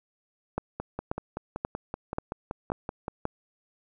two click trains, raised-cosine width 1 ms, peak -18 / -14 dBFS, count 13 / 6, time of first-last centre 0.8-3.081 / 0.58-3.254 s, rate 5.26 / 1.87 Hz, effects none

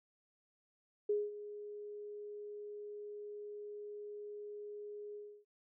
sine tone with ADSR envelope, 415.3 Hz, G#4, in tune, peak -29 dBFS, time 1.09-5.45 s, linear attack 7 ms, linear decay 210 ms, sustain -15 dB, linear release 300 ms, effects none

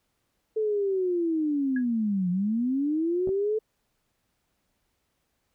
sine linear two-way sweep, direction down then up, 441 to 174.61 to 441 Hz, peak -23 dBFS, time 0.56-3.59 s, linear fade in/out 10 ms, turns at 2.3 s
sine tone with exponential decay, 1661.2 Hz, G#6, in tune, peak -30 dBFS, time 1.76-1.85 s, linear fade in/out 5 ms, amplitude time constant 19 ms
clicks, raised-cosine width 2 ms, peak -23 dBFS, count 2, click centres 3.274 / 3.291 s
effects pink hiss -75 dBFS RMS until 5.54 s

